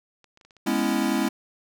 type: clicks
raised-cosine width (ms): 0.2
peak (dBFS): -36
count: 12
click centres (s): 0.243 / 0.374 / 0.412 / 0.45 / 0.508 / 0.567 / 0.673 / 0.797 / 0.846 / 0.906 / 0.96 / 1.017
type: chord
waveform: square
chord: C# minor seventh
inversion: second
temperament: equal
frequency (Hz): 207.7 / 246.9 / 277.2 / 329.6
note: G#3 / B3 / C#4 / E4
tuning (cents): 0 / 0 / 0 / 0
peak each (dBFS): -28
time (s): 0.66-1.29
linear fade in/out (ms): 10
effects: none